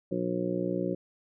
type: harmonic tone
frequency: 59.9 Hz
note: A#1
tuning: 48 cents sharp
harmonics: 2 / 3 / 4 / 5 / 6 / 7 / 8 / 9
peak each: -42 / -33 / -43 / -34 / -33 / -44 / -38 / -35 dBFS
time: 0.11-0.95 s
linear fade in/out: 10 ms
effects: none